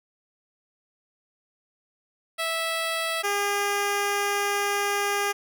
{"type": "tone pair in turn", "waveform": "10% pulse", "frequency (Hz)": [656, 405.3], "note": ["E5", "G#4"], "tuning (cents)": [-9, -42], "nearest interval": "minor sixth", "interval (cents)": 833, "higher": "first", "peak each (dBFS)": [-17, -15], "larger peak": "second", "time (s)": [[2.38, 3.23], [3.23, 5.33]], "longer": "second", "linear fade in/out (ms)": 20, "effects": []}